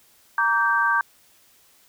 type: chord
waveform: sine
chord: G minor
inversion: first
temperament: equal with one note detuned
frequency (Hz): 932.3 / 1155.8 / 1568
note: Bb5 / D6 / G6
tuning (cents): 0 / -28 / 0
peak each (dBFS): -24 / -23 / -20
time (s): 0.38-1.01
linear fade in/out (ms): 2
effects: white hiss -57 dBFS RMS until 1.88 s